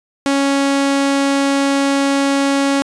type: tone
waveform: sawtooth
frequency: 277.2 Hz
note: C#4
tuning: in tune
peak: -9 dBFS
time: 0.26-2.82 s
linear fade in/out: 0 ms
effects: resampled to 22050 Hz